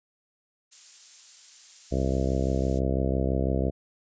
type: noise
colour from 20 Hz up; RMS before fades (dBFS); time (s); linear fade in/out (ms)
violet; -40; 0.71-2.8; 20
type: harmonic tone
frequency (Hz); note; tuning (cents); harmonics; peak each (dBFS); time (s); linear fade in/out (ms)
66; C2; +16; 1 / 2 / 3 / 4 / 5 / 6 / 7 / 8 / 9 / 10; -27 / -30 / -32 / -33 / -34 / -35 / -35 / -36 / -37 / -37; 1.91-3.71; 20
effects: resampled to 16000 Hz